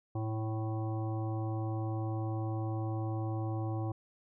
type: harmonic tone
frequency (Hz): 110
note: A2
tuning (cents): 0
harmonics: 1 / 3 / 5 / 7 / 9 / 10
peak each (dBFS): -33 / -39 / -46 / -44 / -52 / -52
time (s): 0.15-3.92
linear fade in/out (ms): 5
effects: none